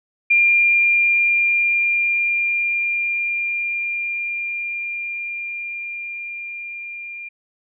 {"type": "tone with level ramp", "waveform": "sine", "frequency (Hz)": 2397, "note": "D7", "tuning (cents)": 35, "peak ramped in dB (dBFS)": [-11, -30], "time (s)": [0.3, 7.29], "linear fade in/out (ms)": 10, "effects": []}